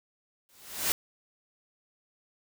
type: noise with exponential growth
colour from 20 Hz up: white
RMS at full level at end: -24 dBFS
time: 0.49-0.92 s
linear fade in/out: 0 ms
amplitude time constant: 92 ms
effects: none